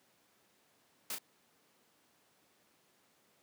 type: noise with echo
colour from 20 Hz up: white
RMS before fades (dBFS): -39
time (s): 1.1-1.15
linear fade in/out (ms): 2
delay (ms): 34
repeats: 1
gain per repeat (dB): -5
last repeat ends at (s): 1.184
effects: pink hiss -70 dBFS RMS until 3.42 s + high-pass 200 Hz 12 dB/octave